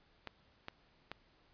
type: clicks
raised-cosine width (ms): 0.3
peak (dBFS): -26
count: 3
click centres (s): 0.273 / 0.684 / 1.116
effects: pink hiss -69 dBFS RMS until 1.53 s + resampled to 11025 Hz